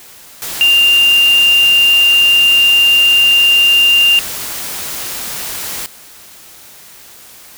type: tone in noise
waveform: sine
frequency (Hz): 2794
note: F7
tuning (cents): 0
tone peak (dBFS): -6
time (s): 0.61-4.19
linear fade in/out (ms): 0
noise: white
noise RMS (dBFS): -23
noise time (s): 0.42-5.86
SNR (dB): +14
effects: white hiss -38 dBFS RMS until 7.57 s